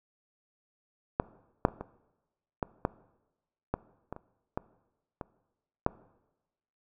clicks, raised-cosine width 1 ms, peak -10 / -6 / -26 / -23 / -15 / -12 / -14 / -23 / -30 / -17 / -23 / -10 dBFS, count 12, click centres 1.199 / 1.651 / 1.685 / 1.81 / 2.628 / 2.851 / 3.74 / 4.126 / 4.164 / 4.575 / 5.212 / 5.864 s, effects noise-tail reverb RT60 1.0 s tail -20 dB re dry

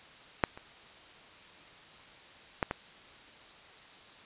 clicks, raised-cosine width 0.5 ms, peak -8 / -30 / -12 / -17 dBFS, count 4, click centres 0.438 / 0.575 / 2.628 / 2.711 s, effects white hiss -53 dBFS RMS until 4.25 s + resampled to 8000 Hz

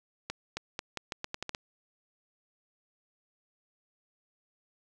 accelerating click train, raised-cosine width 0.2 ms, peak -17 dBFS, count 10, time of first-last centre 0.3-1.549 s, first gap 270 ms, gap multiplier 0.82, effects none

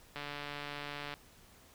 click train, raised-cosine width 0.3 ms, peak -25 dBFS, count 143, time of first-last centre 0.16-1.139 s, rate 145 Hz, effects pink hiss -60 dBFS RMS until 1.74 s

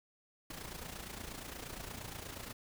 pink noise with amplitude modulation, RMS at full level -43 dBFS, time 0.5-2.53 s, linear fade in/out 5 ms, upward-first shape sine, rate 28.5 Hz, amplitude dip 65%, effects none

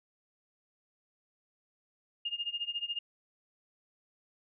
sine tone with tremolo, 2831 Hz, F7, 23 cents sharp, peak -30 dBFS, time 2.25-2.99 s, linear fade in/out 5 ms, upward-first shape sine, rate 14 Hz, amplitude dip 90%, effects none

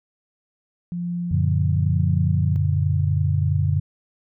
sine tone with tremolo, 174.61 Hz, F3, in tune, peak -23 dBFS, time 0.92-2.56 s, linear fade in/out 0 ms, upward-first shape sine, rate 1 Hz, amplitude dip 45%
sine chord, Gb augmented, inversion none, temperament just, 92.5 / 115.62 / 144.53 Hz, Gb2 / Bb2 / D3, 0 / -14 / -27 cents, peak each -20 / -26 / -21 dBFS, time 1.31-3.8 s, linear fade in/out 5 ms
effects none

